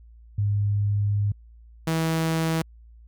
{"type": "tone pair in turn", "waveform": ["sine", "sawtooth"], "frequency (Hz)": [102.5, 162.1], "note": ["G#2", "E3"], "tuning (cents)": [-22, -29], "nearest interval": "minor sixth", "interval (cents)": 793, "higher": "second", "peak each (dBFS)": [-20, -18], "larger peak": "second", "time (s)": [[0.38, 1.32], [1.87, 2.62]], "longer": "first", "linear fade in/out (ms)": 5, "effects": ["added 57 Hz sine -46 dBFS peak until 3.07 s"]}